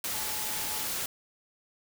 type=tone in noise; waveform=sine; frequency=859 Hz; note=A5; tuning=42 cents flat; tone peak=-44 dBFS; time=0.14-0.86 s; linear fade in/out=2 ms; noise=white; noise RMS=-33 dBFS; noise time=0.04-1.06 s; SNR=-14 dB; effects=none